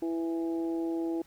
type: harmonic tone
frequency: 165.6 Hz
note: E3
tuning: 8 cents sharp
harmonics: 2 / 3 / 4 / 5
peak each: -29 / -42 / -44 / -46 dBFS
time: 0.02-1.22 s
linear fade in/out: 5 ms
effects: pink hiss -61 dBFS RMS until 1.26 s